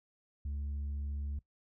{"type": "tone", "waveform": "sine", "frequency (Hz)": 71.5, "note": "D2", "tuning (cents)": -46, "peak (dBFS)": -32, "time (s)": [0.45, 1.39], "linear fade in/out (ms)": 5, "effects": ["noise-tail reverb RT60 0.1 s tail -21 dB re dry", "tanh soft clip ceiling -34 dBFS"]}